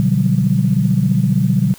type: chord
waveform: sine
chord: G major seventh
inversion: first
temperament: equal with one note detuned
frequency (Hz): 123.47 / 146.83 / 180.77 / 196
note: B2 / D3 / F#3 / G3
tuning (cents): 0 / 0 / -40 / 0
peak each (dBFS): -17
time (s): 0-1.74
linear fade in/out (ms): 0
effects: tanh soft clip ceiling -1 dBFS + white hiss -42 dBFS RMS until 1.78 s